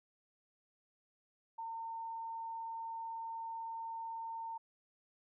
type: tone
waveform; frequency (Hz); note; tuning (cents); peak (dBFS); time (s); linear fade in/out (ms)
sine; 909; A#5; -44; -40; 1.58-4.58; 10
effects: none